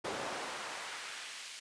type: noise with high-pass filter sweep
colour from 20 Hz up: brown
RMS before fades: -42 dBFS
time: 0.04-1.6 s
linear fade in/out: 10 ms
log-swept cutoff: 460 to 3300 Hz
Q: 0.81
effects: resampled to 22050 Hz